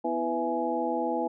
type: tone cluster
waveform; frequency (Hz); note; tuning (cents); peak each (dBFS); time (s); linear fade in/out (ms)
sine; 249.2 / 329.1 / 497.7 / 665 / 837; B3 / E4 / B4 / E5 / G#5; +16 / -3 / +13 / +15 / +13; -34 / -32 / -32 / -33 / -31; 0.04-1.28; 10
effects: none